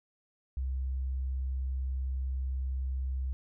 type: tone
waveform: sine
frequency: 65.41 Hz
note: C2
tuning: in tune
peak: -30 dBFS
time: 0.57-3.33 s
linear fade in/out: 0 ms
effects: none